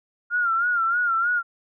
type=tone with vibrato; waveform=sine; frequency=1396.9 Hz; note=F6; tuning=in tune; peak=-19 dBFS; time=0.3-1.43 s; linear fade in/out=50 ms; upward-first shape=sine; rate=3.2 Hz; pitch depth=82 cents each way; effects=none